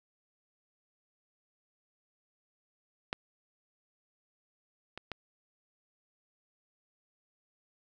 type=clicks; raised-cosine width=0.3 ms; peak=-16 / -25 / -21 dBFS; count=3; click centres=3.129 / 4.976 / 5.117 s; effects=none